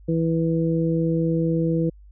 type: harmonic tone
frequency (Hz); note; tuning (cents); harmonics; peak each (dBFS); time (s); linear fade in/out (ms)
164.1; E3; -8; 1 / 2 / 3; -21 / -24 / -26; 0.08-1.9; 10
effects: added 50 Hz sine -44 dBFS peak until 2.11 s